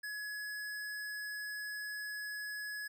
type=tone; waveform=square; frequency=1689 Hz; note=G#6; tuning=29 cents sharp; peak=-40 dBFS; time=0.03-2.88 s; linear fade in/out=10 ms; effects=none